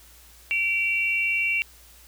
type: tone pair together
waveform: sine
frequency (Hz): 2321 / 2740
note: D7 / F7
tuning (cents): -21 / -34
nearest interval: minor third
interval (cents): 287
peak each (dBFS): -24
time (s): 0.51-1.62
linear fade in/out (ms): 0
effects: added 59 Hz sine -53 dBFS peak until 2.07 s + white hiss -52 dBFS RMS until 2.07 s